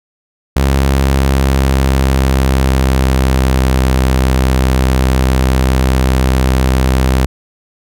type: tone with pitch glide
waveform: sawtooth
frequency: 67.7 to 64.83 Hz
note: C#2 to C2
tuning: -40 to -15 cents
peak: -5 dBFS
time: 0.56-7.26 s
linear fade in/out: 5 ms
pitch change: -75 cents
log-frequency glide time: 0.83-3.86 s
effects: none